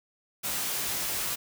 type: noise with comb filter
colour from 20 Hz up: white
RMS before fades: -31 dBFS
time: 0.43-1.36 s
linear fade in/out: 20 ms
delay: 18 ms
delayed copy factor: +0.55
effects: none

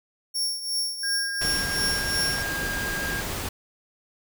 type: tone with tremolo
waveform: sawtooth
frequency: 5490 Hz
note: F8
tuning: 31 cents flat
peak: -20 dBFS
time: 0.34-2.43 s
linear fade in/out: 20 ms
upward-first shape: triangle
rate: 2.8 Hz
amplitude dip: 75%
type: tone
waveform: triangle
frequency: 1615 Hz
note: G#6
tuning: 49 cents flat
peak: -27 dBFS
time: 1.03-3.21 s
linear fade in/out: 5 ms
type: noise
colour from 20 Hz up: pink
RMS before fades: -31 dBFS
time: 1.41-3.49 s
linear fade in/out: 5 ms
effects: none

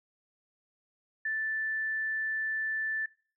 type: tone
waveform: sine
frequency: 1760 Hz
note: A6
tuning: in tune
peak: -29 dBFS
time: 1.25-3.06 s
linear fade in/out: 5 ms
effects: noise-tail reverb RT60 0.5 s tail -24 dB re dry

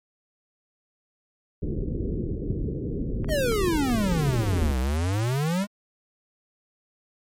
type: low-pass noise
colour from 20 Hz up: pink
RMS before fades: -28 dBFS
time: 1.62-4.72 s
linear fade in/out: 10 ms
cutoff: 450 Hz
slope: 48 dB/octave
type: clicks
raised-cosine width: 0.5 ms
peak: -25 dBFS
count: 7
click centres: 3.245 / 3.291 / 3.521 / 3.897 / 4.12 / 4.575 / 5.64 s
type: exponential two-way sweep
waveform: square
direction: down then up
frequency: 655 to 61.74 to 210.1 Hz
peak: -23 dBFS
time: 3.28-5.67 s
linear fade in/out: 50 ms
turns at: 4.79 s
effects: MP3 64 kbps

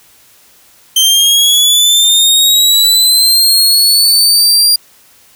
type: linear sweep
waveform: sawtooth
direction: up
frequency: 3113 to 4791 Hz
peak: -3 dBFS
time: 0.96-4.76 s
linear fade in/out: 5 ms
effects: white hiss -45 dBFS RMS until 5.35 s

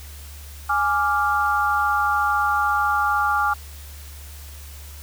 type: chord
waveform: sine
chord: D diminished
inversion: second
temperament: equal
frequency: 830.6 / 1174.7 / 1396.9 Hz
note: Ab5 / D6 / F6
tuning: 0 / 0 / 0 cents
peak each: -22 dBFS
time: 0.69-3.54 s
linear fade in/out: 10 ms
effects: added 72 Hz sine -37 dBFS peak until 5.02 s + white hiss -44 dBFS RMS until 5.02 s

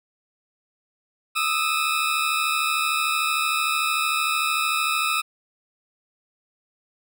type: tone pair together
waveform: 20% pulse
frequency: 1232.7 / 1306 Hz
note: D#6 / E6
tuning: -17 / -17 cents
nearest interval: minor second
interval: 100 cents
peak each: -20 / -18 dBFS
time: 1.35-5.22 s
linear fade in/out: 20 ms
effects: none

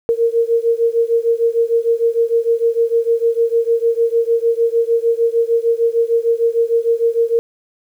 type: beating tone pair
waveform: sine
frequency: 460 / 466.6 Hz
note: A#4 / A#4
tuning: -23 / +2 cents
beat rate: 6.6 Hz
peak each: -15 / -16 dBFS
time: 0.09-7.39 s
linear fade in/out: 0 ms
effects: 8-bit

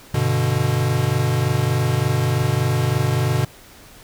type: chord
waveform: square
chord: G major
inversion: none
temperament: equal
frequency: 98 / 123.47 / 146.83 Hz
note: G2 / B2 / D3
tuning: 0 / 0 / 0 cents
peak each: -25 / -20 / -23 dBFS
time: 0.14-3.45 s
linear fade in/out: 5 ms
effects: pink hiss -45 dBFS RMS until 4.03 s

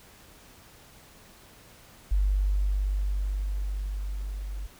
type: tone with level ramp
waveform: sine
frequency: 49 Hz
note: G1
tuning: in tune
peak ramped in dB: -20 to -32 dBFS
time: 2.11-4.67 s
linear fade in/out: 10 ms
effects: pink hiss -53 dBFS RMS until 4.79 s

